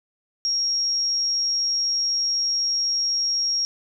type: tone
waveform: sine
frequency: 5588 Hz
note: F8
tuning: in tune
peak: -20 dBFS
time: 0.45-3.65 s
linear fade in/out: 0 ms
effects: none